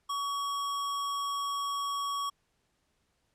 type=tone with sample-and-hold; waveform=sine; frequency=1130 Hz; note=C#6; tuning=33 cents sharp; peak=-30 dBFS; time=0.09-2.3 s; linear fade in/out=10 ms; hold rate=4410 Hz; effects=pink hiss -75 dBFS RMS until 3.34 s + low-pass 10000 Hz 12 dB/octave